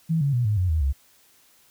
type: tone with pitch steps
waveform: sine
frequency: 162.6 / 140.74 / 121.81 / 105.43 / 91.26 / 78.99 / 68.36 Hz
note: E3 / C#3 / B2 / G#2 / F#2 / D#2 / C#2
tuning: -23 / +27 / -23 / +27 / -23 / +27 / -24 cents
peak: -19 dBFS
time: 0.09-0.93 s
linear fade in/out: 20 ms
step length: 120 ms
effects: white hiss -58 dBFS RMS until 1.7 s